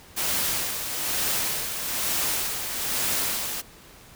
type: noise with tremolo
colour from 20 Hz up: white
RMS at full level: -25 dBFS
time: 0.16-3.62 s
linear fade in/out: 20 ms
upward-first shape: sine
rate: 1.1 Hz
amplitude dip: 50%
effects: pink hiss -49 dBFS RMS until 4.15 s